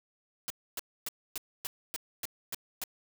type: noise bursts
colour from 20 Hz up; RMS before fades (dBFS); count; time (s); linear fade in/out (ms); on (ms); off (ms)
white; -36; 9; 0.48-2.838; 0; 22; 270
effects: none